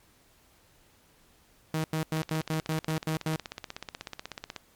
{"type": "tone bursts", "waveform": "sawtooth", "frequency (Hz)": 157.9, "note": "D#3", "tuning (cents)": 26, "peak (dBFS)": -23, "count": 9, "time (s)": [1.74, 3.36], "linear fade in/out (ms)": 2, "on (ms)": 100, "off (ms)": 90}
{"type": "click train", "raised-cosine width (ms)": 0.2, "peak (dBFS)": -19, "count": 40, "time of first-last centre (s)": [2.17, 4.563], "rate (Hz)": 16.3}
{"effects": ["pink hiss -62 dBFS RMS until 4.75 s", "MP3 96 kbps"]}